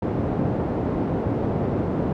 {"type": "band-pass noise", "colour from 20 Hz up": "pink", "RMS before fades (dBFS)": -24, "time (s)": [0.02, 2.13], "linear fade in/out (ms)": 5, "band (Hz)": [110, 540], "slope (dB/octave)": 12, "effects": []}